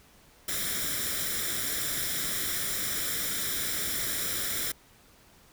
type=noise with comb filter; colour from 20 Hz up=white; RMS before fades=-31 dBFS; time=0.48-4.72 s; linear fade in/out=5 ms; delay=0.55 ms; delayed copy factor=+0.7; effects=pink hiss -58 dBFS RMS until 5.52 s